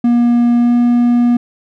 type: tone with pitch glide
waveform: triangle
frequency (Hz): 238.7 to 240.6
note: A#3 to B3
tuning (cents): +41 to -45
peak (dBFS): -6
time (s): 0.04-1.37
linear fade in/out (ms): 5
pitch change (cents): +14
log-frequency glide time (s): 0.58-0.74
effects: none